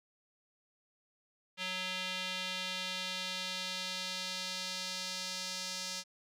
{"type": "tone with band-pass filter sweep", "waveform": "square", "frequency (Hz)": 185, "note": "F#3", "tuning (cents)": 0, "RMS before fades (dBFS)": -39, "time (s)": [1.57, 6.04], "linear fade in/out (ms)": 50, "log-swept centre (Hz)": [3100, 5200], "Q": 2, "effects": []}